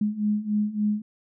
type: beating tone pair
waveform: sine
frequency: 207.7 / 211.2 Hz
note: G#3 / G#3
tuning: 0 / +29 cents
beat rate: 3.5 Hz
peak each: -27 / -24 dBFS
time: 0.01-1.02 s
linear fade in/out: 5 ms
effects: none